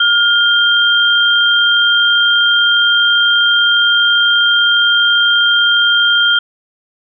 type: tone pair together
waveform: sine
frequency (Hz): 1417 / 3178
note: F6 / G7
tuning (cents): +25 / +23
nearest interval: octave + major second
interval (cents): 1398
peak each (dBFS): -11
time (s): 0-6.39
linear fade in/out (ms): 5
effects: none